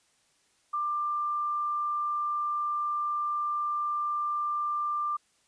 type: tone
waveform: sine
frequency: 1188 Hz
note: D6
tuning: 20 cents sharp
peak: -27 dBFS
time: 0.73-5.17 s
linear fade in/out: 10 ms
effects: white hiss -68 dBFS RMS until 5.47 s + resampled to 22050 Hz